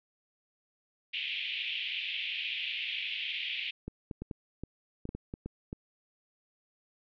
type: band-pass noise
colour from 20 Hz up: white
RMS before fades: -36 dBFS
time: 1.13-3.71 s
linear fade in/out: 10 ms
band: 2300 to 3300 Hz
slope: 48 dB/octave
type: clicks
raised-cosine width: 3 ms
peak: -25 dBFS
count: 11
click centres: 3.88 / 4.112 / 4.22 / 4.312 / 4.636 / 5.054 / 5.091 / 5.15 / 5.339 / 5.46 / 5.729 s
effects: none